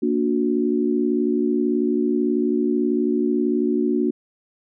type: chord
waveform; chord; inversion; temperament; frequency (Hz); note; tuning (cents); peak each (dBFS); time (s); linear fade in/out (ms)
sine; Bb augmented; none; just; 233.1 / 291.4 / 364.2; Bb3 / D4 / F#4; 0 / -13 / -27; -22; 0.02-4.11; 10
effects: none